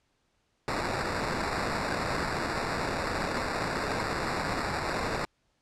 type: noise with sample-and-hold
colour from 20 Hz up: violet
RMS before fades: -31 dBFS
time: 0.68-5.25 s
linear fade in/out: 0 ms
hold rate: 3150 Hz
effects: pink hiss -73 dBFS RMS until 5.61 s + low-pass 7000 Hz 12 dB/octave